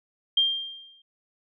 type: tone with exponential decay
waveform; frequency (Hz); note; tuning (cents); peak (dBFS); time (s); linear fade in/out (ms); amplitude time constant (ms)
sine; 3190; G7; +30; -16; 0.37-1.02; 5; 140
effects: none